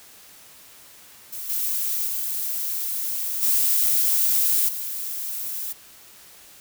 violet noise with level steps, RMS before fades -33 / -25 / -27 / -20 / -30 dBFS, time 1.32-5.73 s, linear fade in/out 10 ms, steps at 1.49 / 2.07 / 3.42 / 4.68 s, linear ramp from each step 10 ms, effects white hiss -48 dBFS RMS until 6.6 s

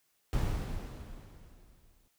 brown noise with exponential decay, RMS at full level -28 dBFS, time 0.33-2.08 s, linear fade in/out 1 ms, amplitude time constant 380 ms, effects white hiss -74 dBFS RMS until 2.18 s

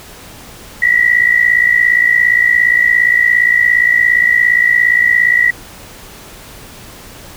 sine tone pair together, 1918.2 / 1975.5 Hz, A#6 / B6, +49 / 0 cents, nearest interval minor second, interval 51 cents, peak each -10 / -11 dBFS, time 0.82-5.51 s, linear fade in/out 5 ms, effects pink hiss -35 dBFS RMS until 7.36 s

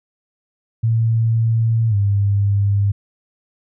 sine tone with pitch glide, 113.6 to 100.62 Hz, A#2 to G2, -44 to +46 cents, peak -13 dBFS, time 0.83-2.92 s, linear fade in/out 10 ms, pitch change -210 cents, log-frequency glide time 1.89-1.95 s, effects none

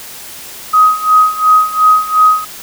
sine tone with tremolo, 1258 Hz, D#6, 19 cents sharp, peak -3 dBFS, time 0.73-2.45 s, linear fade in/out 10 ms, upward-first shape sine, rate 2.8 Hz, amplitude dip 85%, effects white hiss -30 dBFS RMS until 2.62 s

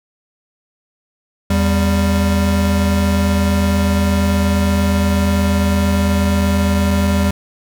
square tone pair together, 81.9 / 197.17 Hz, E2 / G3, -11 / +10 cents, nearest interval octave + minor third, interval 1521 cents, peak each -16 dBFS, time 1.5-7.31 s, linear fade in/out 5 ms, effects none

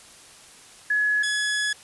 sine / sawtooth tone pair in turn, 1693 / 1693 Hz, G#6 / G#6, +33 / +33 cents, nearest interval unison, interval 0 cents, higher neither, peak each -19 dBFS, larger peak neither, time 0.9-1.23 / 1.23-1.73 s, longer second, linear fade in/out 5 ms, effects white hiss -48 dBFS RMS until 1.83 s + resampled to 24000 Hz

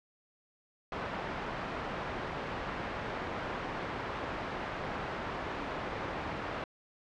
white low-pass noise, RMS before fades -38 dBFS, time 0.92-6.64 s, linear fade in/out 2 ms, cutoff 1300 Hz, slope 12 dB/octave, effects low-pass 5000 Hz 12 dB/octave

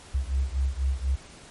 sine beating tone pair, 65 / 69.1 Hz, C2 / C#2, -11 / -5 cents, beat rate 4.1 Hz, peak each -26 / -27 dBFS, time 0.14-1.16 s, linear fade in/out 10 ms, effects pink hiss -48 dBFS RMS until 1.5 s + MP3 48 kbps

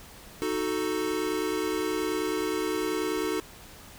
square chord, D# diminished, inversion none, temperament equal, 311.1 / 370 / 440 Hz, D#4 / F#4 / A4, 0 / 0 / 0 cents, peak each -32 dBFS, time 0.42-3.4 s, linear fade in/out 0 ms, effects pink hiss -48 dBFS RMS until 3.98 s

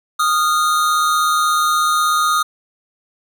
square tone pair together, 1237.6 / 1394 Hz, D#6 / F6, -10 / -4 cents, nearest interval major second, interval 206 cents, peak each -15 / -22 dBFS, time 0.19-2.43 s, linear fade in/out 10 ms, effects none

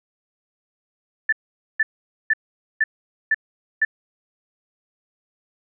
sine tone bursts, 1760 Hz, A6, in tune, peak -14 dBFS, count 6, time 1.29-3.85 s, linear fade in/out 5 ms, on 35 ms, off 470 ms, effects none

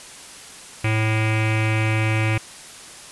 square tone with low-pass filter, 109.6 Hz, A2, 6 cents flat, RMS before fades -20 dBFS, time 0.84-2.38 s, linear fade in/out 5 ms, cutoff 2400 Hz, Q 6.6, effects white hiss -40 dBFS RMS until 3.11 s + resampled to 24000 Hz

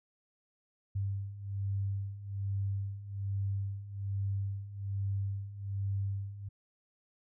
sine beating tone pair, 98 / 99.2 Hz, G2 / G2, 0 / +21 cents, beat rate 1.2 Hz, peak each -38 / -34 dBFS, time 0.95-6.49 s, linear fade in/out 10 ms, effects none

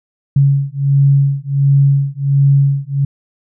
sine beating tone pair, 138.59 / 139.99 Hz, C#3 / C#3, 0 / +17 cents, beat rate 1.4 Hz, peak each -12 dBFS, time 0.36-3.05 s, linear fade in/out 5 ms, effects none

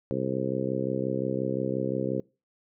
harmonic tone, 65.7 Hz, C2, 8 cents sharp, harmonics 2 / 3 / 4 / 5 / 6 / 7 / 8, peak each -34 / -34 / -34 / -34 / -34 / -34 / -34 dBFS, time 0.11-2.2 s, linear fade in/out 0 ms, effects noise-tail reverb RT60 0.3 s tail -24 dB re dry

